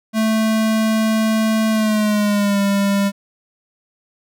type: tone with pitch glide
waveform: square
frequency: 220 to 199.42 Hz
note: A3 to G3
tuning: 0 to +30 cents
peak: -15 dBFS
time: 0.13-3.12 s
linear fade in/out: 50 ms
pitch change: -170 cents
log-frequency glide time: 1.7-2.61 s
effects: none